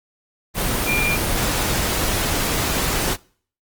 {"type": "tone in noise", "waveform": "sine", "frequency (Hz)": 2394, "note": "D7", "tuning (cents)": 33, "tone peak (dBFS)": -19, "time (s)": [0.85, 1.18], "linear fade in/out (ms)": 50, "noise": "pink", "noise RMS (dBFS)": -21, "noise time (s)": [0.54, 3.17], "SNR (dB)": -1, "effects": ["noise-tail reverb RT60 0.5 s tail -24 dB re dry", "Opus 24 kbps"]}